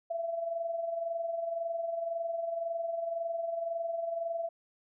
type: tone with amplitude modulation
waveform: sine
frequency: 670 Hz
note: E5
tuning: 28 cents sharp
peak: -29 dBFS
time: 0.1-4.49 s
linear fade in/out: 10 ms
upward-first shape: sine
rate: 21.9 Hz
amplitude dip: 55%
effects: none